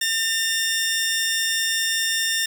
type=tone pair together; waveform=15% pulse; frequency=1805 / 2794 Hz; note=A6 / F7; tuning=+44 / 0 cents; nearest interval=minor sixth; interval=756 cents; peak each=-15 / -20 dBFS; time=0.01-2.46 s; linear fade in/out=5 ms; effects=none